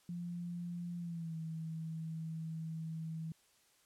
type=tone with pitch glide; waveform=sine; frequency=173.7 to 161.13 Hz; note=F3 to E3; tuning=-9 to -39 cents; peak=-39 dBFS; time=0.09-3.32 s; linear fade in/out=2 ms; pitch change=-130 cents; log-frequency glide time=0.98-1.36 s; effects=white hiss -70 dBFS RMS until 3.85 s + low-pass 11000 Hz 12 dB/octave